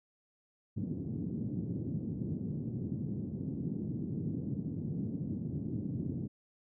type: band-pass noise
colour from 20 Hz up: pink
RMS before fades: -37 dBFS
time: 0.76-6.28 s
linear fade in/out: 20 ms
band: 110 to 290 Hz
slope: 24 dB/octave
effects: none